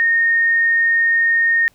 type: tone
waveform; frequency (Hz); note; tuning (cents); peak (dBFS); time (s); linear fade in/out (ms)
sine; 1843; A#6; -20; -12; 0-1.68; 0
effects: pink hiss -57 dBFS RMS until 1.74 s